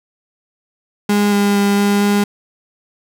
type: tone with pitch steps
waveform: 35% pulse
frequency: 205.4 / 202.7 / 201.5 / 202.7 / 203.8 Hz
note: G#3 / G#3 / G3 / G#3 / G#3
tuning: -19 / -42 / +48 / -42 / -32 cents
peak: -10 dBFS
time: 1.09-2.24 s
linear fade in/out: 5 ms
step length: 230 ms
effects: none